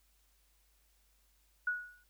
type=tone with exponential decay; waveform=sine; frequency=1462 Hz; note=F#6; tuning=21 cents flat; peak=-28 dBFS; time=1.67-2.04 s; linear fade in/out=5 ms; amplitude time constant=80 ms; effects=added 50 Hz sine -70 dBFS peak until 2.09 s + white hiss -73 dBFS RMS until 2.09 s